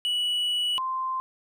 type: tone pair in turn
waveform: triangle / sine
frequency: 2942 / 1042.7 Hz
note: F#7 / C6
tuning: -11 / -6 cents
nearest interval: octave + tritone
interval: 1795 cents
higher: first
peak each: -22 / -26 dBFS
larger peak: first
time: 0.05-0.78 / 0.78-1.2 s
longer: first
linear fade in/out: 0 ms
effects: none